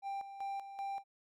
triangle tone with tremolo, 790 Hz, G5, 13 cents sharp, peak -35 dBFS, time 0.02-1.04 s, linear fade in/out 50 ms, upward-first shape square, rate 2.6 Hz, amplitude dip 65%, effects none

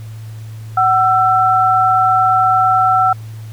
sine tone pair together, 750 / 1335.6 Hz, F#5 / E6, +23 / +22 cents, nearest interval minor seventh, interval 999 cents, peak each -12 dBFS, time 0.77-3.13 s, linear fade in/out 5 ms, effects added 110 Hz sine -27 dBFS peak until 3.52 s + pink hiss -45 dBFS RMS until 3.52 s

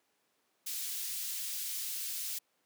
white high-pass noise, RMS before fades -38 dBFS, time 0.66-2.39 s, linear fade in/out 10 ms, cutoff 3200 Hz, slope 12 dB/octave, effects pink hiss -75 dBFS RMS until 2.65 s + high-pass 300 Hz 12 dB/octave

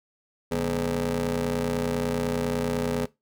25% pulse ring-modulated tone, 90 Hz, F#2, 47 cents flat, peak -18 dBFS, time 0.51-3.06 s, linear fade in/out 10 ms, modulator 332 Hz, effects noise-tail reverb RT60 0.2 s tail -19 dB re dry

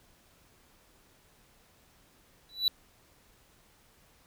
triangle tone with exponential growth, 3951 Hz, B7, in tune, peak -18 dBFS, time 2.49-2.68 s, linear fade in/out 1 ms, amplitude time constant 41 ms, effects pink hiss -63 dBFS RMS until 4.26 s

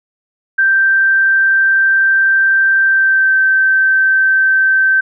sine tone with pitch glide, 1568 to 1550.9 Hz, G6 to G6, 0 to -19 cents, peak -8 dBFS, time 0.58-5.01 s, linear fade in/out 10 ms, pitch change -19 cents, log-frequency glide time 2.85-3.34 s, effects none

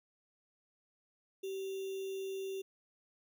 sine tone with sample-and-hold, 385.5 Hz, G4, 29 cents flat, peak -37 dBFS, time 1.43-2.62 s, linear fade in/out 10 ms, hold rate 3150 Hz, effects none

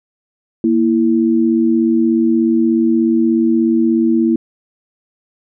sine tone pair together, 233.3 / 330 Hz, A#3 / E4, +2 / +2 cents, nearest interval tritone, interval 600 cents, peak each -13 dBFS, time 0.64-4.36 s, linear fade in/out 2 ms, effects none

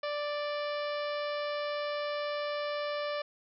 harmonic tone, 587.3 Hz, D5, in tune, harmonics 1 / 2 / 3 / 4 / 5 / 6 / 7 / 8 / 9, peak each -33 / -39 / -43 / -45 / -47 / -49 / -50 / -51 / -52 dBFS, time 0.03-3.22 s, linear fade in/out 5 ms, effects none

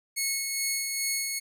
10% pulse tone with tremolo, 2190 Hz, C#7, 22 cents flat, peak -17 dBFS, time 0.16-1.4 s, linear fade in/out 20 ms, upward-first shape sine, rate 2.4 Hz, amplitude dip 35%, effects none

